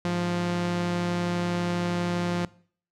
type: tone pair together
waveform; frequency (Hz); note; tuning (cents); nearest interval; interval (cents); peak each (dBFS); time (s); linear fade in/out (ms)
sawtooth; 103.67 / 175; G#2 / F3; -3 / +4; major sixth; 907; -32 / -21; 0.05-2.45; 0
effects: noise-tail reverb RT60 0.5 s tail -21 dB re dry + low-pass 6000 Hz 12 dB/octave